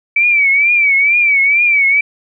sine tone with vibrato, 2302 Hz, D7, 35 cents flat, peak -8 dBFS, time 0.16-2.01 s, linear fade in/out 5 ms, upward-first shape triangle, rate 2.2 Hz, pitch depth 110 cents each way, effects none

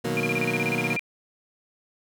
20% pulse chord, B major seventh, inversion none, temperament equal, 123.47 / 155.56 / 185 / 233.1 Hz, B2 / D#3 / F#3 / A#3, 0 / 0 / 0 / 0 cents, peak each -27 / -27 / -28 / -25 dBFS, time 0.04-0.97 s, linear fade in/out 10 ms
sine tone bursts, 2400 Hz, D7, 37 cents sharp, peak -24 dBFS, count 14, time 0.17-0.994 s, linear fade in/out 0 ms, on 31 ms, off 30 ms
effects none

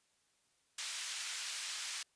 white band-pass noise, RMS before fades -42 dBFS, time 0.78-2.03 s, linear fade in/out 5 ms, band 1600 to 6900 Hz, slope 12 dB/octave, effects white hiss -75 dBFS RMS until 2.15 s + resampled to 22050 Hz

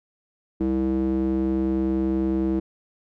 square tone with band-pass filter, 65.41 Hz, C2, in tune, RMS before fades -23 dBFS, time 0.6-2.6 s, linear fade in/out 10 ms, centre 290 Hz, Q 5.2, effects none

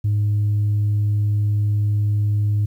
sine tone, 104 Hz, G#2, 3 cents sharp, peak -14 dBFS, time 0.04-2.66 s, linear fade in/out 10 ms, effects tanh soft clip ceiling -14 dBFS + 9-bit

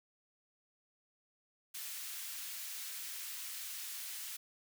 white high-pass noise, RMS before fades -44 dBFS, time 1.74-4.37 s, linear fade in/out 10 ms, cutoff 1700 Hz, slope 12 dB/octave, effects none

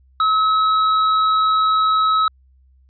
sine tone with hard clipping, 1287 Hz, E6, 42 cents flat, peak -15 dBFS, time 0.2-2.28 s, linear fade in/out 2 ms, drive 7 dB, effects added 65 Hz sine -50 dBFS peak until 2.89 s + resampled to 11025 Hz

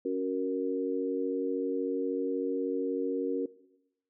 sine chord, F# major, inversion second, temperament equal, 277.2 / 370 / 466.2 Hz, C#4 / F#4 / A#4, 0 / 0 / 0 cents, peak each -33 / -33 / -32 dBFS, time 0.05-3.46 s, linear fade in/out 5 ms, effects noise-tail reverb RT60 0.9 s tail -19 dB re dry

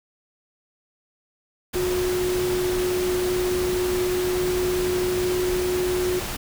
sine tone in noise, 363.1 Hz, F#4, 33 cents flat, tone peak -21 dBFS, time 1.75-6.2 s, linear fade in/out 10 ms, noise pink, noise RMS -30 dBFS, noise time 1.73-6.37 s, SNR +6 dB, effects none

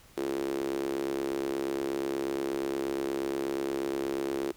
sawtooth tone with high-pass filter, 68.4 Hz, C#2, 23 cents flat, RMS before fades -32 dBFS, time 0.17-4.52 s, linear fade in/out 5 ms, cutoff 360 Hz, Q 6.3, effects pink hiss -57 dBFS RMS until 4.56 s

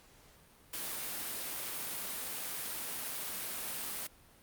white high-pass noise, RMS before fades -39 dBFS, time 0.73-4.07 s, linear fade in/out 5 ms, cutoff 140 Hz, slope 24 dB/octave, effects pink hiss -61 dBFS RMS until 4.42 s + Opus 48 kbps

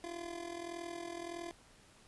25% pulse tone with amplitude modulation, 342.4 Hz, F4, 34 cents flat, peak -35 dBFS, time 0.04-1.51 s, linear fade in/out 0 ms, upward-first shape sine, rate 41.6 Hz, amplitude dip 70%, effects pink hiss -62 dBFS RMS until 2.07 s + resampled to 24000 Hz

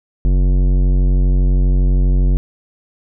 sine tone with tanh clipping, 46.25 Hz, F#1, in tune, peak -12 dBFS, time 0.25-2.37 s, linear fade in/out 0 ms, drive 15 dB, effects none

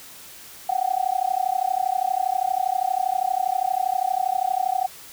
sine tone with amplitude modulation, 750 Hz, F#5, 23 cents sharp, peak -16 dBFS, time 0.69-4.87 s, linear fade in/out 5 ms, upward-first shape sine, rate 32.5 Hz, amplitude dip 100%, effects white hiss -43 dBFS RMS until 5.12 s

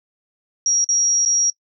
sine tone with dropouts, 5670 Hz, F8, 25 cents sharp, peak -15 dBFS, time 0.66-1.5 s, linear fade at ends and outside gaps 1 ms, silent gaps 0.843-0.889 / 1.251-1.259 s, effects noise-tail reverb RT60 0.1 s tail -23 dB re dry

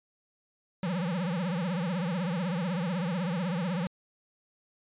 square tone with vibrato, 176.7 Hz, F3, 21 cents sharp, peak -29 dBFS, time 0.83-3.87 s, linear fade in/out 2 ms, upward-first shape triangle, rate 16 Hz, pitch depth 210 cents each way, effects resampled to 8000 Hz

